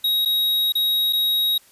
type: tone with dropouts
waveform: square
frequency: 3800 Hz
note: A#7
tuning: 33 cents sharp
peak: -18 dBFS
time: 0.04-1.58 s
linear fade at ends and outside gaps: 5 ms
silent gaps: 0.251-0.257 / 0.723-0.752 / 1.127-1.131 s
effects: white hiss -53 dBFS RMS until 1.71 s + resampled to 32000 Hz